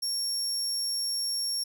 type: tone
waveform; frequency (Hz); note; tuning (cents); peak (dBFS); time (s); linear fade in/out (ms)
30% pulse; 5520; F8; -21; -24; 0.02-1.64; 10
effects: none